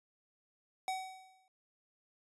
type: tone with exponential decay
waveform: square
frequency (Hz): 755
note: F#5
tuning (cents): +35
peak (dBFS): -33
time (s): 0.88-1.48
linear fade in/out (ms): 1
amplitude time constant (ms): 130
effects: resampled to 24000 Hz